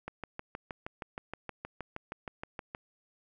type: click train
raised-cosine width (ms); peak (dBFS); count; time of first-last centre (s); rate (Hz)
0.5; -23; 18; 0.08-2.749; 6.37
effects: none